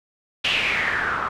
white noise with low-pass filter sweep, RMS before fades -23 dBFS, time 0.44-1.29 s, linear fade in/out 10 ms, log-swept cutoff 3100 to 1200 Hz, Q 5.2, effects none

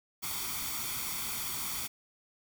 white noise with comb filter, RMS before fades -36 dBFS, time 0.22-1.88 s, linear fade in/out 20 ms, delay 0.88 ms, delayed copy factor +0.65, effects none

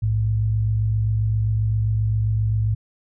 sine tone pair together, 60.7 / 108.26 Hz, B1 / A2, -29 / -28 cents, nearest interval minor seventh, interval 1001 cents, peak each -26 / -18 dBFS, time 0.02-2.75 s, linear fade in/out 10 ms, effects none

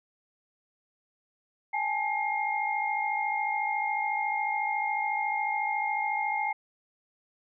sine tone cluster, 814 / 868 / 2129 Hz, G#5 / A5 / C7, -35 / -24 / +30 cents, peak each -31 dBFS, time 1.73-6.53 s, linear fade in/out 10 ms, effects none

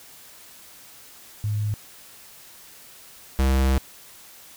sine / square tone pair in turn, 105.3 / 66.33 Hz, G#2 / C2, +24 / +24 cents, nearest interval minor sixth, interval 800 cents, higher first, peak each -22 / -18 dBFS, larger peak second, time 1.44-1.74 / 3.39-3.78 s, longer second, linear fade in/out 0 ms, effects white hiss -47 dBFS RMS until 4.56 s

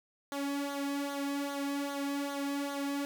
sawtooth tone with flanger, 281.7 Hz, C#4, 28 cents sharp, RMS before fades -35 dBFS, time 0.32-3.05 s, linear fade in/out 0 ms, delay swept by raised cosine 0.38 to 2.18 ms, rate 2.5 Hz, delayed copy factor -0.7, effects none

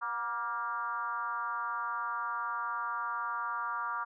sine tone with frequency modulation, 1174.7 Hz, D6, in tune, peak -32 dBFS, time 0.01-4.05 s, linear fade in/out 20 ms, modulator 224 Hz, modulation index 1.2, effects none

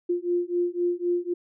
sine beating tone pair, 349.2 / 353.1 Hz, F4 / F4, 0 / +19 cents, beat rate 3.9 Hz, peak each -26 dBFS, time 0.09-1.34 s, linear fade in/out 10 ms, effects none

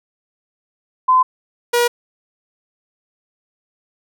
sine / sawtooth tone pair in turn, 1024 / 479.6 Hz, C6 / A#4, -38 / +49 cents, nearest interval octave + minor second, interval 1313 cents, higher first, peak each -9 dBFS, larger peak neither, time 1.08-1.23 / 1.73-1.88 s, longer neither, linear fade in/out 10 ms, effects none

